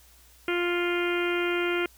harmonic tone, 350 Hz, F4, 4 cents sharp, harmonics 1 / 2 / 3 / 4 / 5 / 6 / 7 / 8 / 9, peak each -26 / -38 / -40 / -32 / -41 / -34 / -35 / -38 / -42 dBFS, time 0.48-1.86 s, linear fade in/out 2 ms, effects added 60 Hz sine -57 dBFS peak until 1.97 s + white hiss -57 dBFS RMS until 1.97 s

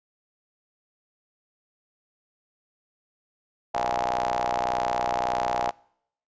sawtooth ring-modulated tone, 61.74 Hz, B1, in tune, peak -17 dBFS, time 3.74-5.71 s, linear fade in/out 10 ms, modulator 760 Hz, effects noise-tail reverb RT60 0.7 s tail -26 dB re dry + resampled to 16000 Hz

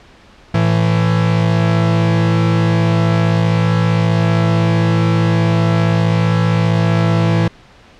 45% pulse tone pair together, 111.06 / 166.4 Hz, A2 / E3, +17 / +17 cents, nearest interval perfect fifth, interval 700 cents, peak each -14 dBFS, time 0.54-7.48 s, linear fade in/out 5 ms, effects pink hiss -44 dBFS RMS until 7.99 s + low-pass 4000 Hz 12 dB/octave

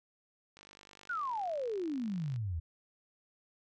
click train, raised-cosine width 0.2 ms, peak -37 dBFS, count 90, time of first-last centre 0.57-2.361 s, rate 49.7 Hz
sine exponential sweep, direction down, 1509 to 76.5 Hz, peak -33 dBFS, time 1.09-2.6 s, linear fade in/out 10 ms
effects none

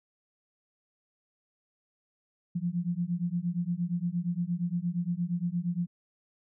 sine beating tone pair, 170 / 178.6 Hz, F3 / F3, -46 / +39 cents, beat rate 8.6 Hz, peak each -31 dBFS, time 2.55-5.87 s, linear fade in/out 10 ms, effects none

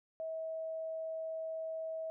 sine tone, 644 Hz, E5, 41 cents flat, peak -37 dBFS, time 0.2-2.1 s, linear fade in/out 0 ms, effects none

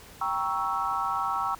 sine chord, G diminished seventh, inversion none, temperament equal with one note detuned, 784 / 941 / 1108.7 / 1318.5 Hz, G5 / Bb5 / Db6 / Fb6, 0 / +16 / 0 / 0 cents, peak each -32 / -32 / -31 / -30 dBFS, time 0.21-1.55 s, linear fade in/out 5 ms, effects pink hiss -49 dBFS RMS until 1.59 s

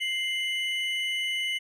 triangle tone pair together, 2093 / 2968 Hz, C7 / F#7, 0 / +5 cents, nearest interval tritone, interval 605 cents, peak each -28 dBFS, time 0-1.59 s, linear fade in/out 20 ms, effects none

